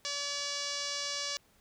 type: tone with low-pass filter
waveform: 5% pulse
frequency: 572 Hz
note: D5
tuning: 46 cents flat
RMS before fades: -36 dBFS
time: 0.05-1.37 s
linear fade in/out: 0 ms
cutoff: 5600 Hz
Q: 2.3
effects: pink hiss -66 dBFS RMS until 1.6 s